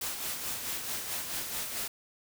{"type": "noise with tremolo", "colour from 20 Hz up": "white", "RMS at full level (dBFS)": -34, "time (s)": [0.01, 1.88], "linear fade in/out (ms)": 5, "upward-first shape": "sine", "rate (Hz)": 4.6, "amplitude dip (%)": 45, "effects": []}